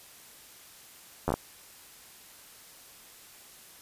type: slowing click train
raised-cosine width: 1 ms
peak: -13 dBFS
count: 5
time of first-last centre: 1.28-1.34 s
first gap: 11 ms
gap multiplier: 1.21
effects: white hiss -52 dBFS RMS until 3.81 s + resampled to 32000 Hz